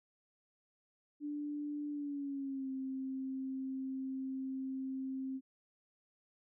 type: tone with pitch glide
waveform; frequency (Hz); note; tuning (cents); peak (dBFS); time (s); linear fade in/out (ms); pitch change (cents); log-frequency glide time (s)
sine; 293.7 to 264.7; D4 to C4; 0 to +20; -37; 1.2-5.41; 50; -180; 1.9-2.7
effects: none